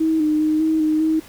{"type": "tone with pitch steps", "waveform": "sine", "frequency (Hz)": [319.5, 305.8, 309.4, 317, 309.8, 316.5], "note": ["D#4", "D#4", "D#4", "D#4", "D#4", "D#4"], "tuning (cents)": [46, -30, -10, 32, -7, 30], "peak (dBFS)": -15, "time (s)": [0, 1.2], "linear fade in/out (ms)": 10, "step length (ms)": 200, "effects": ["pink hiss -44 dBFS RMS until 1.28 s"]}